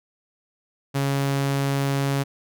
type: tone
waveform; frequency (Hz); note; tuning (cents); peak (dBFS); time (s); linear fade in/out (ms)
sawtooth; 138.59; C#3; 0; -17; 0.94-2.24; 20
effects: none